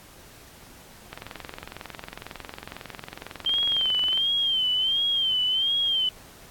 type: click train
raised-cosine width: 0.3 ms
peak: -20 dBFS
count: 68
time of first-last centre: 1.13-4.175 s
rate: 22 Hz
type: tone with vibrato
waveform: sine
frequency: 3135 Hz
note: G7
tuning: 1 cent flat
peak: -21 dBFS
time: 3.46-6.09 s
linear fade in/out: 2 ms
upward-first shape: sine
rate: 1.4 Hz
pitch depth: 88 cents each way
effects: pink hiss -49 dBFS RMS until 6.5 s + AAC 64 kbps

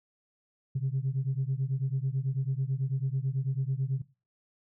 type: beating tone pair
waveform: sine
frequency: 129.8 / 138.9 Hz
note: C3 / C#3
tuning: -13 / +4 cents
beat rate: 9.1 Hz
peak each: -29 dBFS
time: 0.75-4.02 s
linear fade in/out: 10 ms
effects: noise-tail reverb RT60 0.3 s tail -18 dB re dry + tanh soft clip ceiling -22 dBFS

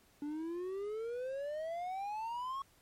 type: exponential sweep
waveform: triangle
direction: up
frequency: 287.5 to 1111 Hz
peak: -35 dBFS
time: 0.22-2.62 s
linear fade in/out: 2 ms
effects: pink hiss -67 dBFS RMS until 2.81 s + MP3 64 kbps

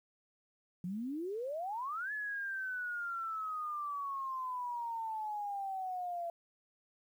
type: exponential two-way sweep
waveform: sine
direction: up then down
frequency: 170.8 to 1724 to 677 Hz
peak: -36 dBFS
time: 0.84-6.3 s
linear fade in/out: 2 ms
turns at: 2.12 s
effects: 11-bit

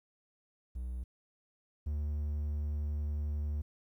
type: tone pair in turn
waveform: triangle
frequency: 61.74 / 74.08 Hz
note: B1 / D2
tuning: 0 / +16 cents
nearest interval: minor third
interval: 316 cents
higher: second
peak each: -34 / -30 dBFS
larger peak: second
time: 0.75-1.04 / 1.86-3.62 s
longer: second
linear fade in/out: 10 ms
effects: 12-bit

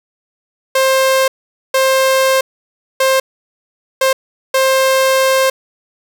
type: tone bursts at uneven times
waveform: sawtooth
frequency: 529 Hz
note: C5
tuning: 19 cents sharp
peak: -6 dBFS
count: 5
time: 0.75-1.28 / 1.74-2.41 / 3-3.2 / 4.01-4.13 / 4.54-5.5 s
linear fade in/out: 5 ms
effects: none

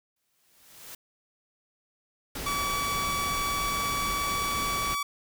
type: noise with exponential growth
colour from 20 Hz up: white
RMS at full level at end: -41 dBFS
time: 0.16-0.95 s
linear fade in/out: 5 ms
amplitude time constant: 170 ms
type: noise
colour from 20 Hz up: pink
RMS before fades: -35 dBFS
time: 2.35-4.95 s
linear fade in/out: 5 ms
type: tone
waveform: sawtooth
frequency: 1143 Hz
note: D6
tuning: 47 cents flat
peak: -24 dBFS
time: 2.46-5.03 s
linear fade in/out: 5 ms
effects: none

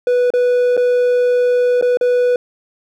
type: tone with dropouts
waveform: triangle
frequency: 492.5 Hz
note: B4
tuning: 5 cents flat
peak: -9 dBFS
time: 0.07-2.36 s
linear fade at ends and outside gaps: 2 ms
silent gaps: 0.304-0.337 / 0.768-0.775 / 1.813-1.824 / 1.972-2.011 s
effects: none

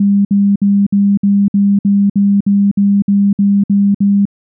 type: tone bursts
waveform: sine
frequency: 200.5 Hz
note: G3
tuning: 39 cents sharp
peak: -7 dBFS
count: 14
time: 0-4.254 s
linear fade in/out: 5 ms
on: 250 ms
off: 58 ms
effects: none

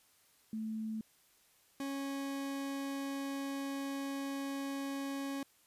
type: tone pair in turn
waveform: sine / 40% pulse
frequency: 219.6 / 275.6 Hz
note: A3 / C#4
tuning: -3 / -10 cents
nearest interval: major third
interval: 393 cents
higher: second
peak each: -36 / -36 dBFS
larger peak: neither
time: 0.53-1.01 / 1.8-5.43 s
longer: second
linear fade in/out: 2 ms
effects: white hiss -68 dBFS RMS until 5.66 s + resampled to 32000 Hz

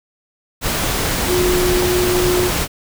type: tone in noise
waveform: sine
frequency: 360 Hz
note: F#4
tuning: 47 cents flat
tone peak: -15 dBFS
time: 1.26-2.51 s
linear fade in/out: 50 ms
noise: pink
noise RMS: -19 dBFS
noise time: 0.61-2.68 s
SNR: +1 dB
effects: none

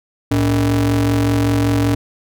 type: ring-modulated tone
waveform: square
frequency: 87.7 Hz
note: F2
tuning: 8 cents sharp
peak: -11 dBFS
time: 0.31-1.95 s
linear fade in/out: 5 ms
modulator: 198 Hz
effects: none

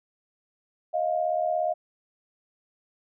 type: tone pair together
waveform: sine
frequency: 629 / 706 Hz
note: D#5 / F5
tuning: +19 / +19 cents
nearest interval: major second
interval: 200 cents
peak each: -26 dBFS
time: 0.93-1.74 s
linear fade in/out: 20 ms
effects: none

